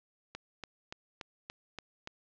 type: click train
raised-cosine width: 0.2 ms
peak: -23 dBFS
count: 7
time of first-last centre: 0.35-2.074 s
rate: 3.48 Hz
effects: low-pass 5000 Hz 12 dB/octave